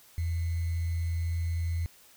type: tone with sample-and-hold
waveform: sine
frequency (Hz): 83.9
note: E2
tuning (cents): +31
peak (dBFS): -27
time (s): 0.18-1.86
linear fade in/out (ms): 0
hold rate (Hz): 2100
effects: white hiss -57 dBFS RMS until 2.16 s